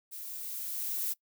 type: noise with level ramp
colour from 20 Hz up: violet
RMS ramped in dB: -43 to -32 dBFS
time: 0.11-1.14 s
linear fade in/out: 20 ms
effects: noise-tail reverb RT60 0.1 s tail -22 dB re dry